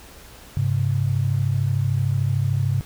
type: tone pair together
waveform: sine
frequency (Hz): 101.42 / 134.8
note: G#2 / C#3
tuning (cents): -41 / -48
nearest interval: perfect fourth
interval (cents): 493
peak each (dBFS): -21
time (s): 0.57-2.81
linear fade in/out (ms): 0
effects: added 60 Hz sine -49 dBFS peak until 2.85 s + pink hiss -45 dBFS RMS until 2.85 s